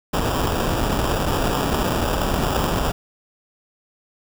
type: noise with sample-and-hold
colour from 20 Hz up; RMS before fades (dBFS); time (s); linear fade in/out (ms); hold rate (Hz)
pink; -21; 0.13-2.92; 10; 2100
effects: none